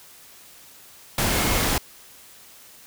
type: tone in noise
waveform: sine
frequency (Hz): 2154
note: C7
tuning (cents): +50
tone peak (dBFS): -33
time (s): 1.31-1.64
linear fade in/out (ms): 2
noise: pink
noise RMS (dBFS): -22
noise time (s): 1.18-1.78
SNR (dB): -14
effects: white hiss -48 dBFS RMS until 2.86 s